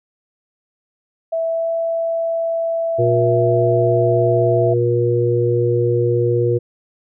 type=tone with pitch glide; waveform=sine; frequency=657 to 662.7 Hz; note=E5 to E5; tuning=-6 to +9 cents; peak=-17 dBFS; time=1.32-4.74 s; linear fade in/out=10 ms; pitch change=+15 cents; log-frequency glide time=1.44-1.71 s
type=harmonic tone; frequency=119.5 Hz; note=A#2; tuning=43 cents sharp; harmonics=1 / 3 / 4; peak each=-18 / -18 / -18 dBFS; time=2.98-6.59 s; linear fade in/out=20 ms
effects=none